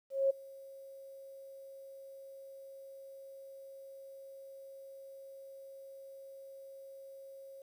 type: tone with ADSR envelope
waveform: sine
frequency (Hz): 543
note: C#5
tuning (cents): -36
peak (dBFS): -24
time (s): 0.1-7.62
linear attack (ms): 200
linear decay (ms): 12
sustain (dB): -24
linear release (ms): 3
effects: 11-bit